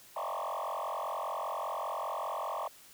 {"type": "tone with frequency modulation", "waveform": "sine", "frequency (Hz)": 870, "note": "A5", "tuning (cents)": -20, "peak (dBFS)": -31, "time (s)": [0.16, 2.68], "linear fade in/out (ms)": 5, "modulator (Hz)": 45.1, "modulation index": 6.4, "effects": ["tanh soft clip ceiling -32 dBFS", "white hiss -56 dBFS RMS until 2.93 s"]}